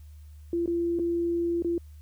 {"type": "tone with dropouts", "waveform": "sine", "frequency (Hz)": 341.4, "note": "F4", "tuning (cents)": -39, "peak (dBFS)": -24, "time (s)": [0.53, 1.78], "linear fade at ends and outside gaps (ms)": 2, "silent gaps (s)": [[0.66, 0.676], [0.989, 0.995], [1.623, 1.646]], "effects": ["added 75 Hz sine -44 dBFS peak until 2.01 s", "white hiss -66 dBFS RMS until 2.01 s"]}